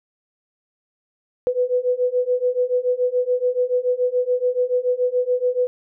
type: beating tone pair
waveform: sine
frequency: 493.9 / 500.9 Hz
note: B4 / B4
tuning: 0 / +24 cents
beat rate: 7 Hz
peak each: -21 / -20 dBFS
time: 1.47-5.67 s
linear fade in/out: 0 ms
effects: none